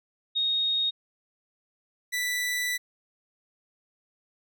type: tone pair in turn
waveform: sine / sawtooth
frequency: 3729 / 1975.4 Hz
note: A#7 / B6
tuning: 0 / 0 cents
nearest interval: major seventh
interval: 1100 cents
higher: first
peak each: -23 dBFS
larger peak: neither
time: 0.35-0.91 / 2.12-2.78 s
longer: second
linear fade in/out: 20 ms
effects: none